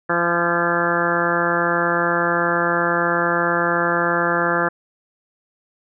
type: harmonic tone with a mistuned harmonic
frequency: 171.5 Hz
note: F3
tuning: 31 cents flat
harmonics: 1 / 2 / 3 / 4 / 5 / 6 / 7 / 8 / 9 / 10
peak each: -28 / -25 / -24 / -27 / -28 / -28 / -26 / -24 / -25 / -25 dBFS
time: 0.09-4.69 s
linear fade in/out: 10 ms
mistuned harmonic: 9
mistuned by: +27 cents
effects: none